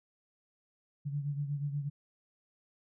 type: beating tone pair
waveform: sine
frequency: 142.7 / 151 Hz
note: D3 / D3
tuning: -49 / +48 cents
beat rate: 8.3 Hz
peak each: -33 / -40 dBFS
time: 1.05-1.9 s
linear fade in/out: 20 ms
effects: none